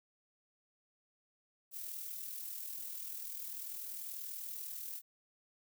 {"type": "noise with amplitude modulation", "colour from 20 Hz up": "violet", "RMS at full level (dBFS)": -42, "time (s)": [1.71, 5.02], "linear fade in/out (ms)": 50, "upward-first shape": "sine", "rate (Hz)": 40.4, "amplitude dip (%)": 45, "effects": []}